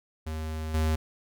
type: tone with level steps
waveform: square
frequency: 78.7 Hz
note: D#2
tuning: 20 cents sharp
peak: -32 / -24 dBFS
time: 0.26-0.96 s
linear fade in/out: 10 ms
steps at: 0.74 s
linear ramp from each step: 5 ms
effects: none